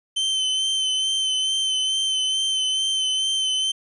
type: tone with vibrato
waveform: 40% pulse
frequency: 3082 Hz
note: G7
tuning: 30 cents flat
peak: -19 dBFS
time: 0.16-3.72 s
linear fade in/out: 10 ms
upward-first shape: sine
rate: 2.3 Hz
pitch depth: 24 cents each way
effects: resampled to 24000 Hz